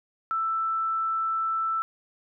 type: tone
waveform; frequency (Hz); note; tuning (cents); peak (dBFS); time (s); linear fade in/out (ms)
sine; 1325; E6; +9; -24; 0.31-1.82; 0
effects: none